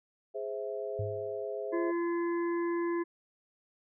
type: chord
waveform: sine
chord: Ab augmented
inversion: none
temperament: equal with one note detuned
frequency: 415.3 / 523.3 / 656.6 Hz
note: Ab4 / C5 / E5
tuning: 0 / 0 / -7 cents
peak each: -37 / -39 / -39 dBFS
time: 0.34-1.92 s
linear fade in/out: 20 ms
type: tone with exponential decay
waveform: sine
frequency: 103.4 Hz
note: G#2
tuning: 7 cents flat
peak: -30 dBFS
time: 0.99-1.45 s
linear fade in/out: 5 ms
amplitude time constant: 100 ms
type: harmonic tone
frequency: 342 Hz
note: F4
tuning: 36 cents flat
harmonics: 1 / 3 / 5 / 6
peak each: -29 / -39 / -45 / -49 dBFS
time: 1.72-3.04 s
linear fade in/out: 20 ms
effects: none